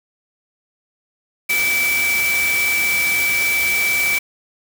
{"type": "tone in noise", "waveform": "sine", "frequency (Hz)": 2310, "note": "D7", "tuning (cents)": -29, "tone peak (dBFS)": -16, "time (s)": [1.49, 4.19], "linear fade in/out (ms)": 10, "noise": "white", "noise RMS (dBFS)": -24, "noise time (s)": [1.49, 4.19], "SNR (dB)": 5, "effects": []}